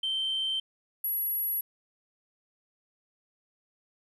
sine tone pair in turn, 3116 / 11423 Hz, G7 / F9, -11 / +38 cents, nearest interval octave + minor seventh, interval 2249 cents, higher second, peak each -26 dBFS, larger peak neither, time 0.03-0.6 / 1.04-1.61 s, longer neither, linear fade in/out 5 ms, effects tanh soft clip ceiling -24 dBFS + 11-bit

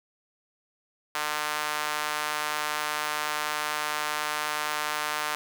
sawtooth tone with high-pass filter, 150.7 Hz, D3, 45 cents sharp, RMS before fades -30 dBFS, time 1.15-5.35 s, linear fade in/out 0 ms, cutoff 1100 Hz, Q 1.3, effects none

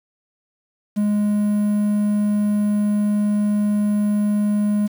triangle tone with quantisation, 207.7 Hz, G#3, in tune, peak -14 dBFS, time 0.96-4.88 s, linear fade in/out 20 ms, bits 7, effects none

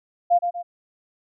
sine tone with echo, 699 Hz, F5, 1 cent sharp, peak -13 dBFS, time 0.3-0.39 s, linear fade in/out 20 ms, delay 120 ms, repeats 2, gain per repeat -7 dB, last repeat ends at 0.63 s, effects none

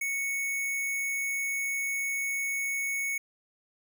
sine tone with sample-and-hold, 2217 Hz, C#7, in tune, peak -28 dBFS, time 0.01-3.18 s, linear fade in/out 5 ms, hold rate 8820 Hz, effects none

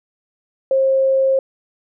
sine tone, 534 Hz, C5, 35 cents sharp, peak -12 dBFS, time 0.71-1.39 s, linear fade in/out 2 ms, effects none

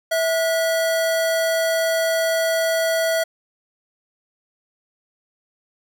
square tone pair together, 654 / 1446.3 Hz, E5 / F#6, -14 / -40 cents, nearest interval octave + major second, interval 1374 cents, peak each -19 / -28 dBFS, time 0.11-3.24 s, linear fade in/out 10 ms, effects none

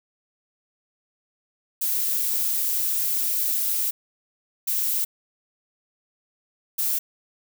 violet noise bursts at uneven times, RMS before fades -24 dBFS, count 3, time 1.81-3.91 / 4.67-5.05 / 6.78-6.99 s, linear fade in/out 10 ms, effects none

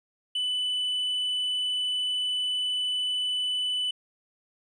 sine tone with tanh clipping, 2991 Hz, F#7, 18 cents sharp, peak -26 dBFS, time 0.35-3.91 s, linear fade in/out 5 ms, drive 2 dB, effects none

